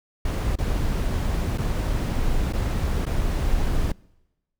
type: noise with dropouts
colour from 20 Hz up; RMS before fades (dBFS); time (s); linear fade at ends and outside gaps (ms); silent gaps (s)
brown; -23; 0.25-3.92; 5; 0.557-0.585 / 1.577-1.581 / 2.526-2.533 / 3.055-3.064
effects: noise-tail reverb RT60 1.0 s tail -25 dB re dry